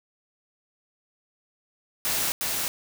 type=noise with echo; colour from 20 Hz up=white; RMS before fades=-26 dBFS; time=2.05-2.32 s; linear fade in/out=0 ms; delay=360 ms; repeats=1; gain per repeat=-2 dB; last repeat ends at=2.68 s; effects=none